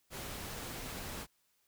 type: noise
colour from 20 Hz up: pink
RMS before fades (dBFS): -43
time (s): 0.1-1.27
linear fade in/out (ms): 50
effects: white hiss -75 dBFS RMS until 1.67 s